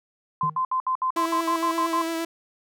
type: tone bursts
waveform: sine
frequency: 1034 Hz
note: C6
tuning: 21 cents flat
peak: -21 dBFS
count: 11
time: 0.41-2.017 s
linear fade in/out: 2 ms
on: 87 ms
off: 65 ms
type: tone with exponential decay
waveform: triangle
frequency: 155.56 Hz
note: D#3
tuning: in tune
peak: -23 dBFS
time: 0.43-0.65 s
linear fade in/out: 5 ms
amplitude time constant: 46 ms
type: tone with vibrato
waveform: sawtooth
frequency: 329.6 Hz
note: E4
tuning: in tune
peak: -22 dBFS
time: 1.16-2.25 s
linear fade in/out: 5 ms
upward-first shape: sine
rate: 8.7 Hz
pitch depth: 18 cents each way
effects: none